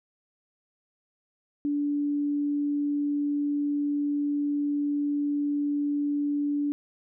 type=tone; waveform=sine; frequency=289.8 Hz; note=D4; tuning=23 cents flat; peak=-24 dBFS; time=1.65-6.72 s; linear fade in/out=0 ms; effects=none